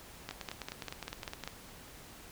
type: two click trains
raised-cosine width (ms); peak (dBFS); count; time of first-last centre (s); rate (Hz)
0.2; -22 / -21; 12 / 7; 0.31-1.437 / 0.29-1.476; 9.76 / 5.06
effects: pink hiss -52 dBFS RMS until 2.31 s